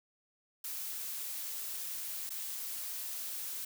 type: noise with dropouts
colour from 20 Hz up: blue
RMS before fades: -40 dBFS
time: 0.64-3.65 s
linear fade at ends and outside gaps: 5 ms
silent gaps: 2.294-2.303 s
effects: none